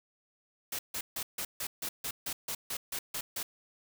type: noise bursts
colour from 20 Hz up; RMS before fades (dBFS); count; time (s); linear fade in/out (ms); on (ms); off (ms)
white; -36; 13; 0.72-3.43; 5; 70; 150
effects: none